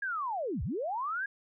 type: linear two-way sweep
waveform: sine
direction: down then up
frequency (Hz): 1661.2 to 54.2 to 1661.2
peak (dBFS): -31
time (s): 0.02-1.26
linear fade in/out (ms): 5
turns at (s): 0.63
effects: none